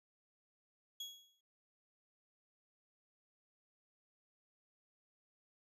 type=tone with exponential decay; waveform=35% pulse; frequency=3329 Hz; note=G#7; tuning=3 cents sharp; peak=-39 dBFS; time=1-1.41 s; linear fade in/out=5 ms; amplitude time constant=87 ms; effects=resampled to 32000 Hz